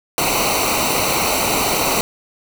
pink noise with comb filter, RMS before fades -18 dBFS, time 0.18-2.01 s, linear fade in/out 0 ms, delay 0.59 ms, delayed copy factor -0.8, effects none

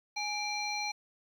harmonic tone with a mistuned harmonic, 830.6 Hz, G#5, in tune, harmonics 1 / 3 / 5 / 7, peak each -37 / -36 / -38 / -43 dBFS, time 0.16-0.92 s, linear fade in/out 10 ms, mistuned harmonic 3, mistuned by -99 cents, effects 10-bit

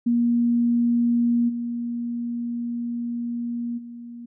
sine tone with level steps, 237.3 Hz, A#3, 31 cents sharp, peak -17 / -25 / -35 dBFS, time 0.06-4.26 s, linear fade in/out 10 ms, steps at 1.48 / 3.77 s, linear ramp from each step 20 ms, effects none

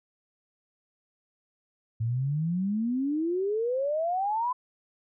sine exponential sweep, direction up, 109.2 to 1023 Hz, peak -25 dBFS, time 2-4.53 s, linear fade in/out 10 ms, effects none

